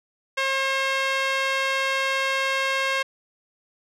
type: tone with band-pass filter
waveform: sawtooth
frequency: 537 Hz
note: C5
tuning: 45 cents sharp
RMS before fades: -24 dBFS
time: 0.37-3.03 s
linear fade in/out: 10 ms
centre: 2200 Hz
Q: 1.1
effects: none